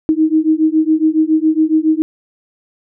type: beating tone pair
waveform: sine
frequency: 311.1 / 318.3 Hz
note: D#4 / D#4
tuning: 0 / +39 cents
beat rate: 7.2 Hz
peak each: -13 dBFS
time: 0.09-2.02 s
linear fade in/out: 0 ms
effects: none